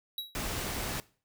square tone with exponential decay, 3873 Hz, B7, 35 cents flat, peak -31 dBFS, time 0.18-0.37 s, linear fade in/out 2 ms, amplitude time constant 41 ms
pink noise, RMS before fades -35 dBFS, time 0.35-1 s, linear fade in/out 0 ms
effects noise-tail reverb RT60 0.4 s tail -20 dB re dry

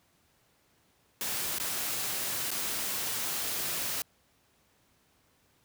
white noise with dropouts, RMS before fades -33 dBFS, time 1.21-4.02 s, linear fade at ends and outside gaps 1 ms, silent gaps 1.585-1.599 / 2.506-2.514 s, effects pink hiss -68 dBFS RMS until 5.64 s + high-pass 60 Hz 12 dB/octave

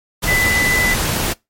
sine tone in noise, 2000 Hz, B6, 21 cents sharp, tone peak -14 dBFS, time 0.27-0.95 s, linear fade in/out 20 ms, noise pink, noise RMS -19 dBFS, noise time 0.22-1.34 s, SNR +2 dB, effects noise-tail reverb RT60 0.2 s tail -24 dB re dry + MP3 64 kbps

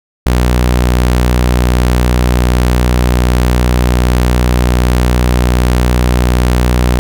sawtooth tone, 61.3 Hz, B1, 12 cents flat, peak -4 dBFS, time 0.26-6.99 s, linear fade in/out 0 ms, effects none

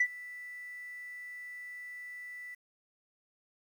sine tone with ADSR envelope, 1975.5 Hz, B6, in tune, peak -20 dBFS, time 0-2.55 s, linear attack 6 ms, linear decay 64 ms, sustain -22 dB, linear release 11 ms, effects tanh soft clip ceiling -20 dBFS + 10-bit

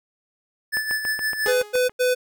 square tone with tremolo, 1743 Hz, A6, 17 cents flat, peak -21 dBFS, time 0.72-1.53 s, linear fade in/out 20 ms, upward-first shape sine, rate 5.9 Hz, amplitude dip 60%
click train, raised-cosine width 0.5 ms, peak -18 dBFS, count 9, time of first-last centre 0.77-1.895 s, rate 7.11 Hz
sawtooth tone with exponential decay, 417.6 Hz, G#4, 10 cents sharp, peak -18 dBFS, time 1.46-1.92 s, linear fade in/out 0 ms, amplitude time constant 100 ms
square tone bursts, 501 Hz, B4, 25 cents sharp, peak -18 dBFS, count 3, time 1.47-2.15 s, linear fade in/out 20 ms, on 160 ms, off 100 ms
effects none

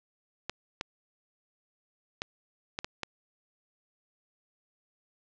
clicks, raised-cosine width 0.2 ms, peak -15 dBFS, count 6, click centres 0.496 / 0.811 / 2.219 / 2.789 / 2.845 / 3.033 s, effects low-pass 6000 Hz 12 dB/octave

